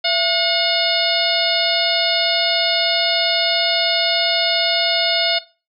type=harmonic tone with a mistuned harmonic; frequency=723 Hz; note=F#5; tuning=40 cents flat; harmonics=1 / 2 / 3 / 4 / 5 / 6 / 7; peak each=-22 / -27 / -24 / -24 / -22 / -22 / -25 dBFS; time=0.04-5.39 s; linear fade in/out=10 ms; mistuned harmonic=1; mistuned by=-120 cents; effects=noise-tail reverb RT60 0.3 s tail -17 dB re dry